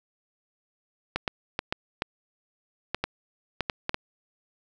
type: clicks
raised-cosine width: 0.3 ms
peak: -10 dBFS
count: 11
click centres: 1.16 / 1.278 / 1.591 / 1.725 / 2.021 / 2.946 / 3.04 / 3.607 / 3.698 / 3.894 / 3.944 s
effects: none

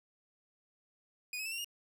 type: tone with pitch steps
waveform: sawtooth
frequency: 2471 / 2560 / 2651 / 2747 / 2845 Hz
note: D#7 / D#7 / E7 / F7 / F7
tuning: -13 / +49 / +9 / -29 / +31 cents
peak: -34 dBFS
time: 1.33-1.645 s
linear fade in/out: 2 ms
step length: 63 ms
effects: none

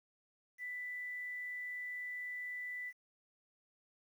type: tone with quantisation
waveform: sine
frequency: 1984 Hz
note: B6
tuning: 7 cents sharp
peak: -40 dBFS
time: 0.58-2.93 s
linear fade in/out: 50 ms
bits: 11
effects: none

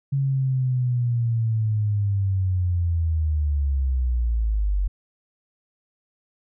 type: linear sweep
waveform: sine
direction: down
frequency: 138.8 to 46.37 Hz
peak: -19 dBFS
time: 0.12-4.88 s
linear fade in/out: 10 ms
effects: none

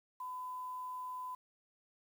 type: tone with quantisation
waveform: sine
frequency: 1007 Hz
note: B5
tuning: 33 cents sharp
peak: -40 dBFS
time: 0.2-1.35 s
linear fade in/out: 5 ms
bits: 10
effects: none

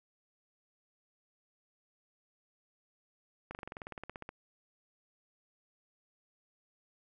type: slowing click train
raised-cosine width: 0.5 ms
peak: -27 dBFS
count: 16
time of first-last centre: 3.51-4.291 s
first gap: 39 ms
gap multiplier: 1.04
effects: none

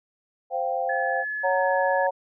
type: chord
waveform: sine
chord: C suspended fourth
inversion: none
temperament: equal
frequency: 523.3 / 698.5 / 784 Hz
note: C5 / F5 / G5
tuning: 0 / 0 / 0 cents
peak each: -28 dBFS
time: 0.5-1.25 s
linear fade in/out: 50 ms
type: tone with pitch glide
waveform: sine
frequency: 1714 to 1699.2 Hz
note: A6 to G#6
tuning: -46 to +39 cents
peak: -27 dBFS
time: 0.89-2.07 s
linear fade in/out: 5 ms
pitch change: -15 cents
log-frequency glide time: 1.21-1.72 s
type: harmonic tone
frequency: 185 Hz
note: F#3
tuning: in tune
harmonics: 3 / 4 / 5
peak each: -23 / -26 / -26 dBFS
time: 1.43-2.11 s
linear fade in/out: 20 ms
effects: none

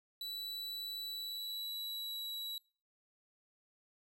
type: tone with pitch glide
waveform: 45% pulse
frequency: 3951 to 3908 Hz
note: B7 to B7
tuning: 0 to -19 cents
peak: -39 dBFS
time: 0.21-2.58 s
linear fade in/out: 2 ms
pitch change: -19 cents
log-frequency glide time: 1.04-2.28 s
effects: noise-tail reverb RT60 0.4 s tail -23 dB re dry

